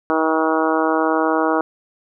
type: harmonic tone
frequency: 159.3 Hz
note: D#3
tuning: 41 cents sharp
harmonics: 2 / 3 / 4 / 5 / 6 / 7 / 8 / 9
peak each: -20 / -22 / -23 / -24 / -25 / -25 / -26 / -27 dBFS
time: 0.1-1.61 s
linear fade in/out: 0 ms
effects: none